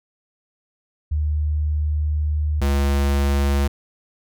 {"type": "tone pair in turn", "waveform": ["sine", "square"], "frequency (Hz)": [75.5, 70.02], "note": ["D2", "C#2"], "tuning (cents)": [48, 18], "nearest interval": "minor second", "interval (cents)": 130, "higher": "first", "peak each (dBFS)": [-18, -17], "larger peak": "second", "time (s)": [[1.11, 2.61], [2.61, 3.68]], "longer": "first", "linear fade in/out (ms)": 10, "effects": []}